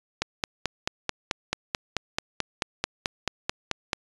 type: click train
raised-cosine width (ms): 0.2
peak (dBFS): -7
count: 18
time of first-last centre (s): 0.22-3.932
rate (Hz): 4.58
effects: resampled to 22050 Hz